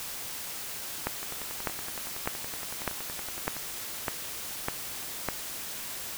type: two click trains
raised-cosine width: 0.5 ms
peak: -12 / -23 dBFS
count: 8 / 26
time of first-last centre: 1.07-5.287 / 1.23-3.566 s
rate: 1.66 / 10.7 Hz
effects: white hiss -38 dBFS RMS until 6.17 s